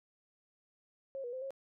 sine tone with pitch steps, 541 / 483.2 / 517 / 541 Hz, C#5 / B4 / C5 / C#5, -42 / -38 / -21 / -42 cents, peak -38 dBFS, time 1.15-1.506 s, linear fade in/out 0 ms, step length 89 ms, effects none

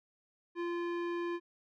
square tone with low-pass filter, 345.2 Hz, F4, 20 cents flat, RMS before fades -36 dBFS, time 0.55-1.4 s, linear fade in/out 50 ms, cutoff 2200 Hz, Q 0.92, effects none

